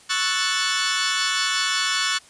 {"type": "chord", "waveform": "15% pulse", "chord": "F# minor seventh", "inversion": "second", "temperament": "equal", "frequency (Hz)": [1108.7, 1318.5, 1480, 1760], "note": ["C#6", "E6", "F#6", "A6"], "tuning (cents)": [0, 0, 0, 0], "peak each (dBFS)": [-20, -23, -18, -19], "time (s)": [0.09, 2.19], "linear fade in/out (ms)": 20, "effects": ["white hiss -50 dBFS RMS until 2.29 s", "resampled to 22050 Hz"]}